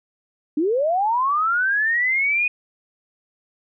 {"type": "linear sweep", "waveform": "sine", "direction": "up", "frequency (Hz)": [281.8, 2495], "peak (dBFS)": -17, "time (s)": [0.57, 2.48], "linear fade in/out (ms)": 5, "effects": []}